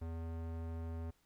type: tone with low-pass filter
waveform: square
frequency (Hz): 82.41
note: E2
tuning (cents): 0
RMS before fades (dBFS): -42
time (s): 0.01-1.11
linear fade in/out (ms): 10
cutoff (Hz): 1200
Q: 0.54
effects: pink hiss -74 dBFS RMS until 1.25 s

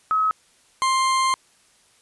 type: tone pair in turn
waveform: sine / 40% pulse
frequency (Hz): 1280 / 1052.7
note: D#6 / C6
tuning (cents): +49 / +10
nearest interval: minor third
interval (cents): 339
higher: first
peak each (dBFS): -17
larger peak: neither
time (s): 0.11-0.31 / 0.82-1.34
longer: second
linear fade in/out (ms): 0
effects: white hiss -58 dBFS RMS until 2.01 s + resampled to 24000 Hz

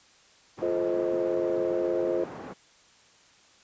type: band-pass noise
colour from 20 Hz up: pink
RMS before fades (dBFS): -41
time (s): 0.57-2.54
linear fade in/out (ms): 20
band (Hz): 190 to 1100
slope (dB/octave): 12
type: chord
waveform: sine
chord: F dominant seventh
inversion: none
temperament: just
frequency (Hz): 349.2 / 436.5 / 523.8 / 628.6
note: F4 / A4 / C5 / Eb5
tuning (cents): 0 / -14 / +2 / +18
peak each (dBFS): -28 / -32 / -29 / -32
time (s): 0.62-2.24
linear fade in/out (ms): 2
effects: white hiss -58 dBFS RMS until 3.63 s + resampled to 16000 Hz

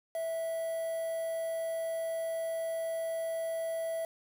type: tone with quantisation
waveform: triangle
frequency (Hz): 656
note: E5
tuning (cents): -9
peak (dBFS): -30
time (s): 0.15-4.05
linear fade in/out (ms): 2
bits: 8
effects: none

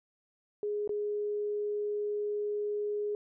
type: tone with dropouts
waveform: sine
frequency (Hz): 415.7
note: G#4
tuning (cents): +2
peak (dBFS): -30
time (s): 0.63-3.15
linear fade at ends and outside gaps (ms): 1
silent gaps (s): 0.876-0.893
effects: none

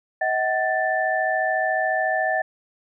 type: tone cluster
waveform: sine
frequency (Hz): 637 / 751 / 1767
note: D#5 / F#5 / A6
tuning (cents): +41 / +26 / +7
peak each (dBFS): -24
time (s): 0.21-2.42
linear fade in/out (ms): 5
effects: none

